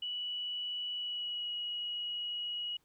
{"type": "tone with pitch glide", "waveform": "sine", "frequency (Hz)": [2948, 2907], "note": ["F#7", "F#7"], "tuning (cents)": [-7, -31], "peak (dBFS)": -35, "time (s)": [0.02, 2.77], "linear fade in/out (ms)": 5, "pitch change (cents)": -24, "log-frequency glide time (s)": [0.94, 1.5], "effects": ["pink hiss -74 dBFS RMS until 2.84 s"]}